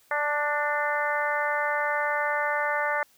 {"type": "harmonic tone with a mistuned harmonic", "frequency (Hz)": 293.7, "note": "D4", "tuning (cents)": 0, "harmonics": [2, 3, 4, 5, 6, 7], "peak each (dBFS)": [-30, -30, -32, -31, -30, -34], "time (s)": [0.11, 3.03], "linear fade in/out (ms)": 2, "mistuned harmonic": 6, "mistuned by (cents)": 22, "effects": ["white hiss -61 dBFS RMS until 3.17 s"]}